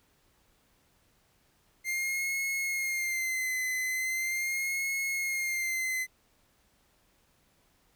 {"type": "tone with vibrato", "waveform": "45% pulse", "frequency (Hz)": 2101, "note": "C7", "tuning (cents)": 7, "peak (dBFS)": -29, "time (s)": [1.84, 6.07], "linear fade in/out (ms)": 50, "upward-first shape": "sine", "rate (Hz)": 0.4, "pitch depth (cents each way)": 58, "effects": ["pink hiss -68 dBFS RMS until 7.95 s"]}